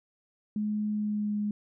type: tone with pitch glide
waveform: sine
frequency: 211 to 208.2 Hz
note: G#3 to G#3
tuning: +28 to +5 cents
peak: -27 dBFS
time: 0.56-1.51 s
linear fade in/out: 2 ms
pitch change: -23 cents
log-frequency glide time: 0.91-1.37 s
effects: none